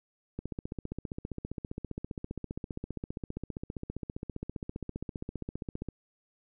click train, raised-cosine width 3 ms, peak -23 dBFS, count 84, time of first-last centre 0.39-5.887 s, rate 15.1 Hz, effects none

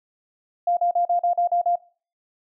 sine tone bursts, 698.5 Hz, F5, in tune, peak -17 dBFS, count 8, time 0.67-1.757 s, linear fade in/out 5 ms, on 100 ms, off 41 ms, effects noise-tail reverb RT60 0.4 s tail -21 dB re dry

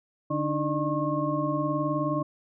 sine tone cluster, 147 / 291.5 / 310.7 / 601 / 1083 Hz, D3 / D4 / D#4 / D5 / C#6, +2 / -13 / -2 / +40 / -41 cents, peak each -31 dBFS, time 0.3-2.23 s, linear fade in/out 10 ms, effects none

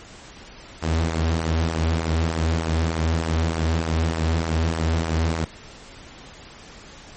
sawtooth tone with flanger, 81.3 Hz, E2, 23 cents flat, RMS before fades -22 dBFS, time 0.82-5.45 s, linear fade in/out 10 ms, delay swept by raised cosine 0.27 to 6.07 ms, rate 3.3 Hz, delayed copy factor -0.5, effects pink hiss -43 dBFS RMS until 7.16 s + MP3 32 kbps

